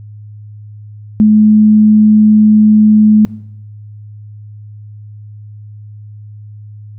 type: tone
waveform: sine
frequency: 213.7 Hz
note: G#3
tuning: 50 cents sharp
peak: -3 dBFS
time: 1.2-3.25 s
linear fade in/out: 0 ms
effects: noise-tail reverb RT60 0.8 s tail -21 dB re dry + added 105 Hz sine -29 dBFS peak until 6.98 s